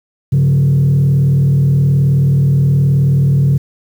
sine tone with frequency modulation, 138.59 Hz, C#3, in tune, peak -6 dBFS, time 0.32-3.58 s, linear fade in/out 10 ms, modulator 38.9 Hz, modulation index 0.56, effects tanh soft clip ceiling -6 dBFS + 7-bit

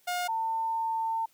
sawtooth / sine tone pair in turn, 714 / 899.6 Hz, F5 / A5, +38 / +38 cents, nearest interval major third, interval 400 cents, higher second, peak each -25 / -27 dBFS, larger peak first, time 0.07-0.28 / 0.28-1.26 s, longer second, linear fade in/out 10 ms, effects white hiss -65 dBFS RMS until 1.33 s

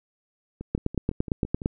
two click trains, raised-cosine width 3 ms, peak -22 / -10 dBFS, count 7 / 9, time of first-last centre 0.61-1.618 / 0.75-1.659 s, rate 5.95 / 8.8 Hz, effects none

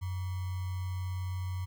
sine tone with sample-and-hold, 91.9 Hz, F#2, 11 cents flat, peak -32 dBFS, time 0.01-1.66 s, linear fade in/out 20 ms, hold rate 1050 Hz, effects none

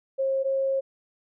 sine tone pair in turn, 537 / 539.1 Hz, C5 / C#5, +45 / -48 cents, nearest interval unison, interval 7 cents, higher second, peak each -22 dBFS, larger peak neither, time 0.18-0.44 / 0.44-0.81 s, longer second, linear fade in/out 20 ms, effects none

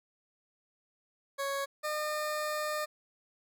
20% pulse tone pair in turn, 554 / 606.6 Hz, C#5 / D#5, -1 / -44 cents, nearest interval major second, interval 157 cents, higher second, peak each -27 dBFS, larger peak neither, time 1.38-1.66 / 1.83-2.86 s, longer second, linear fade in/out 20 ms, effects none

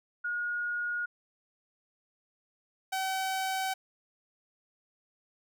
sine / sawtooth tone pair in turn, 1439 / 762.3 Hz, F#6 / G5, -49 / -49 cents, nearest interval major seventh, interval 1100 cents, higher first, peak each -30 / -26 dBFS, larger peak second, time 0.24-1.06 / 2.92-3.74 s, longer neither, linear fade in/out 10 ms, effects none

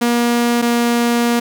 sawtooth tone pair in turn, 238.1 / 237.2 Hz, A#3 / A#3, +37 / +30 cents, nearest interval unison, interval 7 cents, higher first, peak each -9 dBFS, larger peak neither, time 0.01-0.62 / 0.62-1.4 s, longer second, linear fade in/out 10 ms, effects none

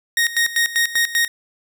sawtooth tone with tremolo, 1864.7 Hz, A#6, in tune, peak -11 dBFS, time 0.17-1.28 s, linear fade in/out 2 ms, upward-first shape square, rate 5.1 Hz, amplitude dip 80%, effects none

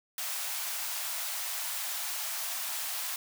white high-pass noise, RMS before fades -35 dBFS, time 0.18-3.16 s, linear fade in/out 2 ms, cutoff 610 Hz, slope 96 dB/octave, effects none

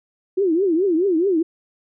sine tone with vibrato, 356.3 Hz, F4, 35 cents sharp, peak -15 dBFS, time 0.37-1.43 s, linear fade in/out 10 ms, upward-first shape triangle, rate 4.7 Hz, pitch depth 260 cents each way, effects none

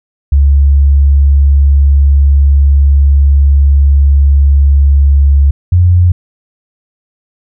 sine tone pair in turn, 70 / 88.39 Hz, C#2 / F2, +18 / +21 cents, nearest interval major third, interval 403 cents, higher second, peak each -3 dBFS, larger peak neither, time 0.32-5.51 / 5.72-6.12 s, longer first, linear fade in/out 5 ms, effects none

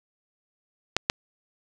clicks, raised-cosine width 0.2 ms, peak -3 dBFS, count 2, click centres 0.966 / 1.099 s, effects none

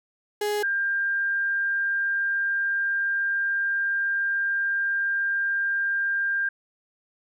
35% pulse / sine tone pair in turn, 416.2 / 1596.5 Hz, G#4 / G6, +4 / +31 cents, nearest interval octave + major seventh, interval 2327 cents, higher second, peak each -22 dBFS, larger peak neither, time 0.41-0.63 / 0.63-6.49 s, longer second, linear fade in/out 5 ms, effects none

